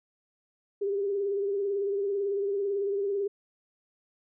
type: tone with vibrato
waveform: sine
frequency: 399.5 Hz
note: G4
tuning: 33 cents sharp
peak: -26 dBFS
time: 0.81-3.28 s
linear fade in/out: 10 ms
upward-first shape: triangle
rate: 18 Hz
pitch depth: 55 cents each way
effects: none